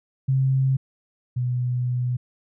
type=tone pair in turn; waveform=sine; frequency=133.1 / 124.11 Hz; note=C3 / B2; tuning=+30 / +9 cents; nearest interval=minor second; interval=121 cents; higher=first; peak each=-17 / -21 dBFS; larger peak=first; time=0.28-0.77 / 1.36-2.17 s; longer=second; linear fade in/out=10 ms; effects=none